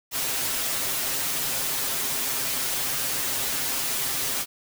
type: noise with comb filter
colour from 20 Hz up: white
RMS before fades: -27 dBFS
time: 0.11-4.46 s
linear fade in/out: 50 ms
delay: 7.5 ms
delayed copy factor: +0.95
effects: none